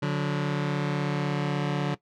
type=tone pair together; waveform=sawtooth; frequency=144.99 / 181.2 Hz; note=D3 / F#3; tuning=-22 / -36 cents; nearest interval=major third; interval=386 cents; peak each=-22 / -26 dBFS; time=0.02-1.95 s; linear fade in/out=10 ms; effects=noise-tail reverb RT60 0.1 s tail -17 dB re dry + low-pass 4000 Hz 12 dB/octave